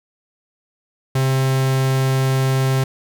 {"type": "tone", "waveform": "45% pulse", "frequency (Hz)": 132.7, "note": "C3", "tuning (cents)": 25, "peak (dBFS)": -15, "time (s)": [1.15, 2.84], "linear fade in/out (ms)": 5, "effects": []}